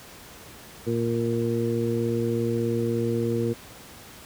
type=harmonic tone; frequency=116.54 Hz; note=A#2; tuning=in tune; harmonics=1 / 2 / 3 / 4; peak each=-28 / -28 / -28 / -28 dBFS; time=0.86-3.54 s; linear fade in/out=20 ms; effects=pink hiss -45 dBFS RMS until 4.25 s + high-pass 60 Hz 12 dB/octave

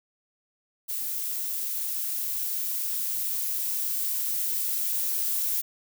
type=noise with level ramp; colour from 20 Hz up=violet; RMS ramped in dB=-31 to -27 dBFS; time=0.88-5.62 s; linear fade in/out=20 ms; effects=none

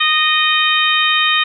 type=harmonic tone; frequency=618 Hz; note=D#5; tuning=12 cents flat; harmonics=2 / 3 / 4 / 5 / 6; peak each=-18 / -18 / -18 / -18 / -18 dBFS; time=0-1.44 s; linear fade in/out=10 ms; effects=none

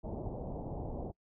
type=low-pass noise; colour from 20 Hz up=pink; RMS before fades=-40 dBFS; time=0.03-1.12 s; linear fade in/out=20 ms; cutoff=840 Hz; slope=48 dB/octave; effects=noise-tail reverb RT60 0.1 s tail -24 dB re dry

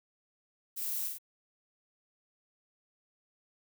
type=noise with echo; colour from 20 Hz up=violet; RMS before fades=-37 dBFS; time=0.76-1.09 s; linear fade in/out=20 ms; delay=48 ms; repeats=2; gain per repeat=-3 dB; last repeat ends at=1.186 s; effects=none

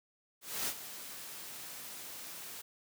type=noise with ADSR envelope; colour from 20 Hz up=white; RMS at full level=-34 dBFS; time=0.41-2.62 s; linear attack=260 ms; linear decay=66 ms; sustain=-12 dB; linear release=12 ms; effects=high-pass 100 Hz 12 dB/octave

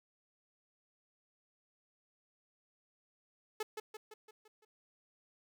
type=tone with echo; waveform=sawtooth; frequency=431.5 Hz; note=A4; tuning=34 cents flat; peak=-31 dBFS; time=3.6-3.63 s; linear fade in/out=5 ms; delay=170 ms; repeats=6; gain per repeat=-5 dB; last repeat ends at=4.65 s; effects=none

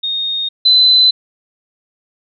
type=tone pair in turn; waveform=sine; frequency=3700 / 4029 Hz; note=A#7 / B7; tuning=-14 / +34 cents; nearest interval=minor second; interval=148 cents; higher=second; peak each=-16 / -6 dBFS; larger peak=second; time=0.03-0.49 / 0.65-1.11 s; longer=neither; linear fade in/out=10 ms; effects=none

